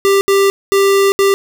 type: tone bursts at uneven times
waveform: square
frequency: 394.4 Hz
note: G4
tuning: 11 cents sharp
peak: -9 dBFS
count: 4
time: 0.05-0.21 / 0.28-0.5 / 0.72-1.12 / 1.19-1.34 s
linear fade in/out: 0 ms
effects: none